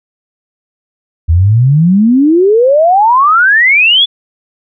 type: exponential sweep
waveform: sine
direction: up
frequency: 77.78 to 3500 Hz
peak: -4 dBFS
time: 1.28-4.06 s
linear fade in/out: 20 ms
effects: none